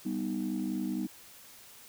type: chord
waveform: sine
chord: G augmented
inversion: none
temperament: equal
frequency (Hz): 196 / 246.9 / 311.1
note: G3 / B3 / D#4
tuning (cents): 0 / 0 / 0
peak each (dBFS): -34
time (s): 0.05-1.07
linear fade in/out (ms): 10
effects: tanh soft clip ceiling -24 dBFS + white hiss -53 dBFS RMS until 1.88 s